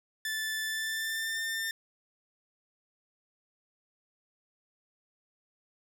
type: tone with pitch glide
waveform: sawtooth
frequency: 1755 to 1799.1 Hz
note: A6 to A6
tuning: -5 to +38 cents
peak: -28 dBFS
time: 0.25-1.71 s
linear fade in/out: 2 ms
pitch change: +43 cents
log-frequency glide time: 0.66-1.4 s
effects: none